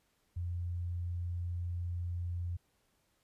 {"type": "tone", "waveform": "sine", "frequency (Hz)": 87.31, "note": "F2", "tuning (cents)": 0, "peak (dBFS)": -34, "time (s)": [0.36, 2.57], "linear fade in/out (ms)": 10, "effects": ["pink hiss -75 dBFS RMS until 3.23 s", "resampled to 32000 Hz"]}